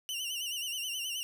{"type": "tone with vibrato", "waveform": "sawtooth", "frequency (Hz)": 2900, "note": "F#7", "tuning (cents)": -35, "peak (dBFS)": -31, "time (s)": [0.09, 1.23], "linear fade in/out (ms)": 0, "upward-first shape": "sine", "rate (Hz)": 9.4, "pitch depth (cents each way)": 95, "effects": []}